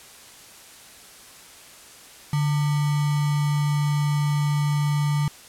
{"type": "tone with sample-and-hold", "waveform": "sine", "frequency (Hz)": 146.5, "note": "D3", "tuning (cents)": -4, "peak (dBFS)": -19, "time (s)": [2.33, 5.28], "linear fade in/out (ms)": 2, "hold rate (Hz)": 1050, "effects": ["white hiss -46 dBFS RMS until 5.48 s", "low-pass 11000 Hz 12 dB/octave"]}